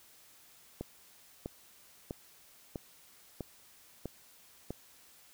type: click train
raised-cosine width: 2 ms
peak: -24 dBFS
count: 7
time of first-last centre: 0.81-4.706 s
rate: 1.54 Hz
effects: white hiss -60 dBFS RMS until 5.33 s